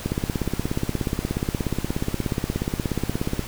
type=click train; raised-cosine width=3 ms; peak=-10 dBFS; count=57; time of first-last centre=0.06-3.393 s; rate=16.8 Hz; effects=added 119 Hz sine -45 dBFS peak until 3.47 s + pink hiss -36 dBFS RMS until 3.47 s